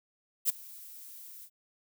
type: noise with ADSR envelope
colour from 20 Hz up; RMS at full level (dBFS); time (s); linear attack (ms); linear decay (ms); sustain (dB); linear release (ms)
violet; -24; 0.45-1.5; 43; 12; -24; 65
effects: none